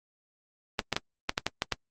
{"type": "clicks", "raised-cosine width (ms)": 0.2, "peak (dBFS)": -8, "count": 8, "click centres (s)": [0.792, 0.927, 0.965, 1.294, 1.379, 1.466, 1.621, 1.723], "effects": ["Opus 24 kbps"]}